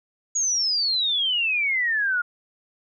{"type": "exponential sweep", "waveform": "sine", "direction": "down", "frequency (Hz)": [6780, 1403], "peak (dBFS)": -20, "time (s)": [0.35, 2.22], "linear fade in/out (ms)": 10, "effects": []}